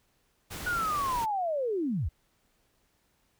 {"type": "noise", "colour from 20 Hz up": "pink", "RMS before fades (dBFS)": -39, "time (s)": [0.5, 1.26], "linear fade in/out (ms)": 20}
{"type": "linear sweep", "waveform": "sine", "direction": "down", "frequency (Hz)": [1480, 53.6], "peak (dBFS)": -27, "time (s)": [0.66, 2.09], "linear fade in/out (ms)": 10}
{"effects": ["pink hiss -71 dBFS RMS until 3.39 s"]}